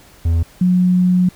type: tone pair in turn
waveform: triangle / sine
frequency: 83.1 / 181.14 Hz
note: E2 / F#3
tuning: +15 / -36 cents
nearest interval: octave + minor second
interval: 1349 cents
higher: second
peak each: -10 dBFS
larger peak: neither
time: 0.25-0.43 / 0.61-1.29 s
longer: second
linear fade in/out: 5 ms
effects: pink hiss -46 dBFS RMS until 1.35 s